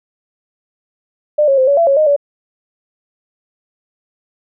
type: tone with pitch steps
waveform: sine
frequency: 599 / 547 / 520 / 565 / 673 / 552 / 617 / 572 Hz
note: D5 / C#5 / C5 / C#5 / E5 / C#5 / D#5 / D5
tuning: +34 / -23 / -11 / +33 / +36 / -7 / -15 / -46 cents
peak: -8 dBFS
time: 1.38-2.164 s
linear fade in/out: 10 ms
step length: 98 ms
effects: none